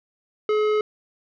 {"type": "tone with tanh clipping", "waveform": "sine", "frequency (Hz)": 425.6, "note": "G#4", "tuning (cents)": 42, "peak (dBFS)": -20, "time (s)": [0.49, 0.81], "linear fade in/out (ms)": 2, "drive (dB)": 14, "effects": []}